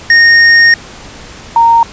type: tone pair in turn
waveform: square / sine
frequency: 1850 / 925 Hz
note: A#6 / A#5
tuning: -14 / -14 cents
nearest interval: octave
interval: 1200 cents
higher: first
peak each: -3 dBFS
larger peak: neither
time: 0.1-0.74 / 1.56-1.83 s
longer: first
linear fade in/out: 2 ms
effects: pink hiss -31 dBFS RMS until 1.92 s + resampled to 16000 Hz